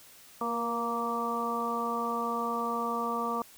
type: harmonic tone with a mistuned harmonic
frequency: 233.1 Hz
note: A#3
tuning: in tune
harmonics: 1 / 2 / 3 / 4 / 5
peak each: -36 / -36 / -38 / -36 / -32 dBFS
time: 0.41-3.42 s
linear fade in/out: 2 ms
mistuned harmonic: 2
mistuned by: +22 cents
effects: white hiss -54 dBFS RMS until 3.57 s